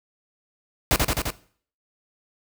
pink noise with echo, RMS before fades -19 dBFS, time 0.91-0.96 s, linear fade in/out 0 ms, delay 86 ms, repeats 4, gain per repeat -2 dB, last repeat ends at 1.304 s, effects noise-tail reverb RT60 0.5 s tail -18 dB re dry

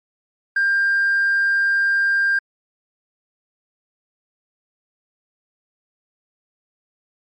triangle tone with tanh clipping, 1595 Hz, G6, 30 cents sharp, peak -15 dBFS, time 0.56-2.39 s, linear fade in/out 5 ms, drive 5 dB, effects MP3 48 kbps

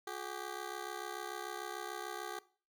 15% pulse ring-modulated tone, 392 Hz, G4, in tune, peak -31 dBFS, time 0.07-2.39 s, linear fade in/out 2 ms, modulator 33.4 Hz, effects noise-tail reverb RT60 0.4 s tail -19 dB re dry

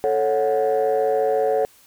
sine chord, F# minor, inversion first, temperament equal with one note detuned, 440 / 554.4 / 735.3 Hz, A4 / C#5 / F#5, 0 / 0 / -11 cents, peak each -19 / -20 / -22 dBFS, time 0.04-1.65 s, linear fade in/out 0 ms, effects tanh soft clip ceiling -12 dBFS + white hiss -53 dBFS RMS until 1.86 s

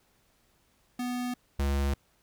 square tone pair in turn, 246.9 / 69.73 Hz, B3 / C#2, 0 / +11 cents, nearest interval octave + minor seventh, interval 2189 cents, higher first, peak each -31 / -26 dBFS, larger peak second, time 0.99-1.34 / 1.59-1.94 s, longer neither, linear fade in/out 5 ms, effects pink hiss -68 dBFS RMS until 2.22 s

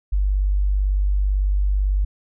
sine tone, 49 Hz, G1, in tune, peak -16 dBFS, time 0.12-2.05 s, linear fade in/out 10 ms, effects none

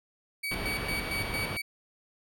35% pulse tone with tremolo, 2271 Hz, C#7, 41 cents sharp, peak -29 dBFS, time 0.43-1.62 s, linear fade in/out 10 ms, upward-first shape square, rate 4.4 Hz, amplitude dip 60%
pink low-pass noise, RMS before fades -35 dBFS, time 0.51-1.57 s, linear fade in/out 5 ms, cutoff 3600 Hz, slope 24 dB/octave
effects none

